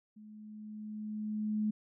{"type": "tone with level ramp", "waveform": "sine", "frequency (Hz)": 213.2, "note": "G#3", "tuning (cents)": 46, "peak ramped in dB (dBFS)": [-50, -28], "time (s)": [0.16, 1.71], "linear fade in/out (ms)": 10, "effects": []}